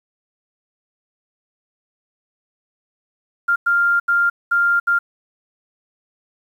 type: tone bursts at uneven times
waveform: sine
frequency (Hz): 1396.9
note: F6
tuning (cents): 0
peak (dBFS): -13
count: 5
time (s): 3.48-3.56 / 3.66-4 / 4.08-4.3 / 4.51-4.8 / 4.87-4.99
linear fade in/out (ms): 10
effects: 8-bit